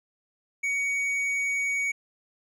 triangle tone with tanh clipping, 2245 Hz, C#7, 21 cents sharp, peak -26 dBFS, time 0.63-1.92 s, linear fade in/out 10 ms, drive 11 dB, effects none

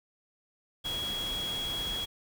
sine tone in noise, 3322 Hz, G#7, in tune, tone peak -32 dBFS, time 0.84-2.06 s, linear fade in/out 20 ms, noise pink, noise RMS -40 dBFS, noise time 0.84-2.06 s, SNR +5 dB, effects none

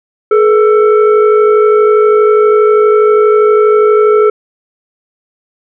sine tone with frequency modulation, 425.3 Hz, G#4, 41 cents sharp, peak -4 dBFS, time 0.31-4.3 s, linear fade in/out 5 ms, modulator 903 Hz, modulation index 0.68, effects none

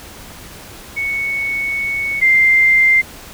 sine tone pair in turn, 2217 / 2093 Hz, C#7 / C7, 0 / 0 cents, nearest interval minor second, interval 100 cents, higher first, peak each -17 / -8 dBFS, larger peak second, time 0.96-2.21 / 2.21-3.02 s, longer first, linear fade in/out 20 ms, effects pink hiss -36 dBFS RMS until 3.33 s

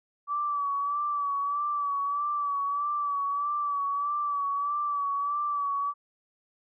sine tone with vibrato, 1150 Hz, D6, 37 cents flat, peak -26 dBFS, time 0.27-5.94 s, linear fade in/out 50 ms, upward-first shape sine, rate 1.6 Hz, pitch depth 41 cents each way, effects none

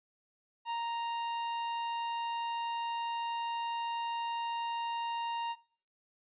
45% pulse tone, 932.3 Hz, A#5, in tune, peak -33 dBFS, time 0.65-5.56 s, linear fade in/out 50 ms, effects noise-tail reverb RT60 0.6 s tail -23 dB re dry + resampled to 8000 Hz

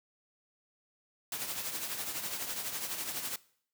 white noise with tremolo, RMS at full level -35 dBFS, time 1.32-3.36 s, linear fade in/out 2 ms, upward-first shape triangle, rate 12 Hz, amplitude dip 60%, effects noise-tail reverb RT60 0.6 s tail -21 dB re dry + high-pass 100 Hz 12 dB/octave

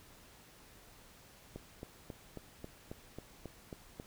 click train, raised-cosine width 2 ms, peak -30 dBFS, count 10, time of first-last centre 1.56-3.999 s, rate 3.69 Hz, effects pink hiss -59 dBFS RMS until 4.06 s

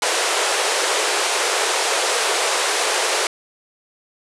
pink band-pass noise, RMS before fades -20 dBFS, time 0.02-3.27 s, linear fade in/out 2 ms, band 390 to 10000 Hz, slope 48 dB/octave, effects none

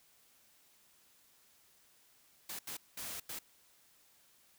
white noise bursts at uneven times, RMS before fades -43 dBFS, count 4, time 2.49-2.59 / 2.67-2.77 / 2.97-3.2 / 3.29-3.39 s, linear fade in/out 5 ms, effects white hiss -67 dBFS RMS until 4.58 s

